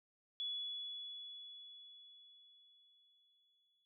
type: tone with exponential decay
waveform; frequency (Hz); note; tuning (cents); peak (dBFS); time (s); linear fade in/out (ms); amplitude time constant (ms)
sine; 3404; G#7; +42; -38; 0.4-3.85; 0; 750
effects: noise-tail reverb RT60 0.1 s tail -20 dB re dry